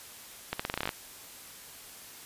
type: accelerating click train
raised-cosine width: 0.3 ms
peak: -14 dBFS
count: 11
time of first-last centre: 0.53-0.892 s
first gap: 65 ms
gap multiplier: 0.86
effects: white hiss -48 dBFS RMS until 2.25 s + resampled to 32000 Hz

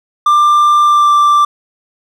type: tone with pitch glide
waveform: triangle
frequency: 1188 to 1176.4 Hz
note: D6 to D6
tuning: +20 to +3 cents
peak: -4 dBFS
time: 0.26-1.45 s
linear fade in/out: 5 ms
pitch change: -17 cents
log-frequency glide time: 0.83-1.12 s
effects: none

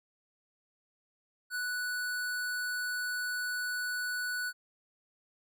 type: tone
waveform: square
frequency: 1480 Hz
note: F#6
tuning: in tune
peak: -33 dBFS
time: 1.5-4.53 s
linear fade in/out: 50 ms
effects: none

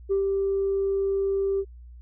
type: tone with ADSR envelope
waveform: sine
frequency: 392 Hz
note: G4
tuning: in tune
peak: -18 dBFS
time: 0.09-1.65 s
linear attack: 28 ms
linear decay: 110 ms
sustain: -3 dB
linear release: 57 ms
effects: tanh soft clip ceiling -17 dBFS + added 60 Hz sine -42 dBFS peak until 2.01 s

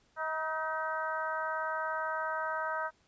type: harmonic tone with a mistuned harmonic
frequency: 317.1 Hz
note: D#4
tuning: 33 cents sharp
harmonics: 2 / 3 / 4 / 5 / 6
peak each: -38 / -37 / -37 / -37 / -48 dBFS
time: 0.16-2.91 s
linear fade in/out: 50 ms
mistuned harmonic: 5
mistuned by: -42 cents
effects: pink hiss -69 dBFS RMS until 3.07 s + resampled to 16000 Hz

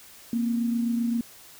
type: tone pair together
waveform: sine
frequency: 233.1 / 260.8 Hz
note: A#3 / C4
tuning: 0 / -5 cents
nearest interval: major second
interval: 195 cents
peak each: -23 / -34 dBFS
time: 0.33-1.21 s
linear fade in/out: 2 ms
effects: white hiss -49 dBFS RMS until 1.59 s

